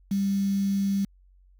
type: tone with quantisation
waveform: sine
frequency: 197.5 Hz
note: G3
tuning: 13 cents sharp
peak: -22 dBFS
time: 0.11-1.05 s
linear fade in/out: 5 ms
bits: 7
effects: added 46 Hz sine -54 dBFS peak until 1.59 s